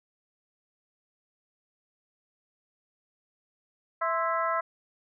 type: harmonic tone with a mistuned harmonic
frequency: 329.6 Hz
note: E4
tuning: in tune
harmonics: 2 / 3 / 4 / 5 / 6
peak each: -31 / -30 / -29 / -38 / -38 dBFS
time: 4.01-4.61 s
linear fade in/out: 10 ms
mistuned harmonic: 3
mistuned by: +92 cents
effects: none